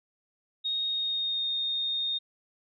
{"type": "tone with pitch glide", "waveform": "sine", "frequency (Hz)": [3729, 3684], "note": ["A#7", "A#7"], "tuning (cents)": [0, -21], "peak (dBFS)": -27, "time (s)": [0.64, 2.19], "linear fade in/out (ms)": 20, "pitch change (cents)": -21, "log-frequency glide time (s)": [0.87, 1.47], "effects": []}